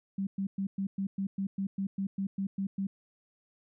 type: tone bursts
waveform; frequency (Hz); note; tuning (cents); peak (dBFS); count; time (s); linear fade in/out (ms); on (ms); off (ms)
sine; 195; G3; -9; -29; 14; 0.18-2.87; 5; 90; 110
effects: none